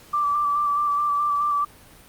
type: tone with vibrato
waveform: sine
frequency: 1168 Hz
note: D6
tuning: 10 cents flat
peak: -19 dBFS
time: 0.13-1.65 s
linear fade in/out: 10 ms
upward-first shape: square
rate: 4.7 Hz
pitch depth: 19 cents each way
effects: pink hiss -49 dBFS RMS until 2.08 s + Opus 48 kbps